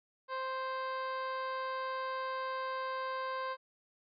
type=harmonic tone with a mistuned harmonic; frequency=523.3 Hz; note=C5; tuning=in tune; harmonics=1 / 2 / 3 / 4 / 5 / 6 / 7 / 8 / 9; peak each=-40 / -37 / -44 / -52 / -56 / -57 / -56 / -59 / -57 dBFS; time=0.28-3.57 s; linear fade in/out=50 ms; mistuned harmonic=7; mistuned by=+49 cents; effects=none